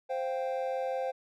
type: chord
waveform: triangle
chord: C suspended fourth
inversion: none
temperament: equal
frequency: 523.3 / 698.5 / 784 Hz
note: C5 / F5 / G5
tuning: 0 / 0 / 0 cents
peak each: -30 / -36 / -35 dBFS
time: 0.09-1.12 s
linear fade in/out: 20 ms
effects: none